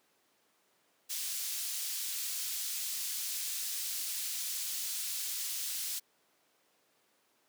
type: high-pass noise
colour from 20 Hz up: pink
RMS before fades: -37 dBFS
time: 1.09-6 s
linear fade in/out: 20 ms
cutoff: 4700 Hz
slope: 12 dB/octave
effects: pink hiss -71 dBFS RMS until 7.48 s + high-pass 300 Hz 12 dB/octave